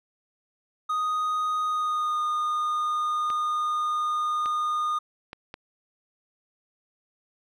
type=tone with pitch glide; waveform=triangle; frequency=1244.5 to 1223.8 Hz; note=D#6 to D#6; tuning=0 to -29 cents; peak=-22 dBFS; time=0.89-4.99 s; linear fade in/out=10 ms; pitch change=-29 cents; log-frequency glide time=1.65-2.21 s
type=clicks; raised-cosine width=0.3 ms; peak=-22 dBFS; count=4; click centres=3.302 / 4.459 / 5.331 / 5.541 s
effects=none